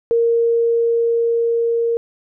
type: tone with level ramp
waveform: sine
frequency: 464.8 Hz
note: A#4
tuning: 5 cents flat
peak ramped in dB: -12 to -15 dBFS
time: 0.11-1.97 s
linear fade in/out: 0 ms
effects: none